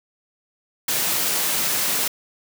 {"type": "high-pass noise", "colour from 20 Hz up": "white", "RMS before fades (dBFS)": -22, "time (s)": [0.88, 2.08], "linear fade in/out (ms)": 5, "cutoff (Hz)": 110, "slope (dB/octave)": 48, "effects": []}